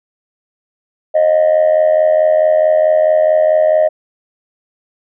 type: tone with amplitude modulation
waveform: sine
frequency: 622.3 Hz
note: D#5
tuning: in tune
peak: -3 dBFS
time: 1.14-3.89 s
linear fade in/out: 20 ms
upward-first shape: sine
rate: 84.6 Hz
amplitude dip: 75%
effects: tanh soft clip ceiling -4 dBFS